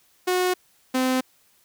sawtooth tone pair in turn, 364.5 / 257.7 Hz, F#4 / C4, -26 / -26 cents, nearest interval tritone, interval 600 cents, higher first, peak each -16 dBFS, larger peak neither, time 0.27-0.54 / 0.94-1.21 s, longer neither, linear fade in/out 10 ms, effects white hiss -61 dBFS RMS until 1.64 s

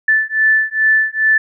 sine beating tone pair, 1753 / 1755.4 Hz, A6 / A6, -7 / -5 cents, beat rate 2.4 Hz, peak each -14 dBFS, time 0.08-1.38 s, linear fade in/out 5 ms, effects none

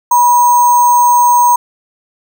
sine tone with sample-and-hold, 970 Hz, B5, 31 cents flat, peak -5 dBFS, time 0.11-1.56 s, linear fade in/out 5 ms, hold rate 7350 Hz, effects none

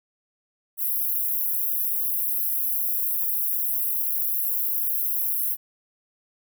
white high-pass noise, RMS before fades -25 dBFS, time 0.77-5.57 s, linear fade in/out 50 ms, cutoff 11000 Hz, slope 96 dB/octave, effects none

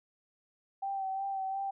sine tone with vibrato, 776 Hz, G5, 18 cents flat, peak -32 dBFS, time 0.82-1.71 s, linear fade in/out 10 ms, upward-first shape sine, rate 2.8 Hz, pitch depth 27 cents each way, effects none

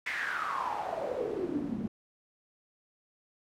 pink noise with band-pass filter sweep, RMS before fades -34 dBFS, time 0.06-1.88 s, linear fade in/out 5 ms, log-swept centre 2100 to 200 Hz, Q 7.2, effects none

